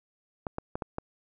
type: clicks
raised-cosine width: 1 ms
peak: -18 dBFS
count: 5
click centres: 0.468 / 0.584 / 0.755 / 0.822 / 0.984 s
effects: none